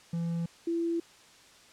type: tone pair in turn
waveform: triangle / sine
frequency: 168.5 / 336.1 Hz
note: E3 / E4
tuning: +38 / +34 cents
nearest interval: octave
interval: 1196 cents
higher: second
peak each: -27 dBFS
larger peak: neither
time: 0.13-0.46 / 0.67-1 s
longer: neither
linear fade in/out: 5 ms
effects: white hiss -56 dBFS RMS until 1.72 s + low-pass 7000 Hz 12 dB/octave